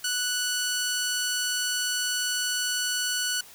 10% pulse tone, 1480 Hz, F#6, in tune, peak -17 dBFS, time 0.04-3.41 s, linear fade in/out 5 ms, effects white hiss -49 dBFS RMS until 3.54 s

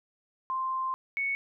sine tone pair in turn, 1046.5 / 2217 Hz, C6 / C#7, 0 / 0 cents, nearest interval octave + minor second, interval 1300 cents, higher second, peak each -28 / -27 dBFS, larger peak second, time 0.5-0.94 / 1.17-1.35 s, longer first, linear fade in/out 0 ms, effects none

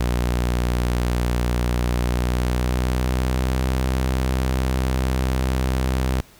sawtooth tone with pitch glide, 60.5 to 64.47 Hz, B1 to C2, -35 to -25 cents, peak -15 dBFS, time 0-6.21 s, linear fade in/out 5 ms, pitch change +110 cents, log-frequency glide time 1.96-3.7 s, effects pink hiss -50 dBFS RMS until 6.39 s

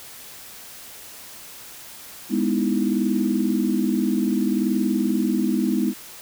sine chord, E major seventh, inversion first, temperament just, 206 / 247.2 / 309 / 329.6 Hz, G#3 / B3 / D#4 / E4, -14 / +2 / -12 / 0 cents, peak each -23 / -23 / -26 / -26 dBFS, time 2.29-5.94 s, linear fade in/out 50 ms, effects white hiss -41 dBFS RMS until 6.21 s

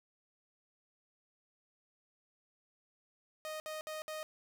sawtooth tone bursts, 621 Hz, D#5, 3 cents flat, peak -36 dBFS, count 4, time 3.45-4.23 s, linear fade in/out 0 ms, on 150 ms, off 60 ms, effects 13-bit

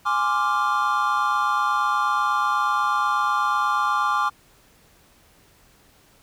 triangle chord, D half-diminished seventh, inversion second, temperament equal, 830.6 / 1046.5 / 1174.7 / 1396.9 Hz, Ab5 / C6 / D6 / F6, 0 / 0 / 0 / 0 cents, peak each -25 / -24 / -20 / -25 dBFS, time 0.05-4.3 s, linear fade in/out 20 ms, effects pink hiss -56 dBFS RMS until 6.22 s

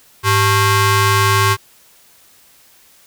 sawtooth ring-modulated tone, 493.9 Hz, B4, in tune, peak -4 dBFS, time 0.23-1.57 s, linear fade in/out 50 ms, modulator 598 Hz, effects white hiss -49 dBFS RMS until 3.06 s

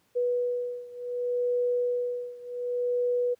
sine beating tone pair, 489.3 / 489.97 Hz, B4 / B4, -16 / -14 cents, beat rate 0.67 Hz, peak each -28 / -30 dBFS, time 0.15-3.35 s, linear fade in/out 20 ms, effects pink hiss -68 dBFS RMS until 3.39 s + high-pass 100 Hz 12 dB/octave

